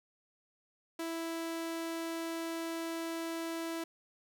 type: tone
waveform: sawtooth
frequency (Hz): 330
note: E4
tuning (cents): +2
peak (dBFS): -32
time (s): 0.99-3.84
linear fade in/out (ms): 5
effects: 11-bit